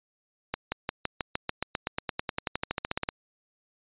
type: accelerating click train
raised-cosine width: 0.3 ms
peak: -12 dBFS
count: 25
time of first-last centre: 0.54-3.089 s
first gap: 180 ms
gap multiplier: 0.95
effects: resampled to 8000 Hz